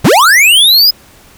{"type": "linear sweep", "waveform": "square", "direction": "up", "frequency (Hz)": [78.2, 5100], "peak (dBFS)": -4, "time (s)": [0.04, 0.91], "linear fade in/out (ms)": 10, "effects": ["pink hiss -41 dBFS RMS until 1.37 s"]}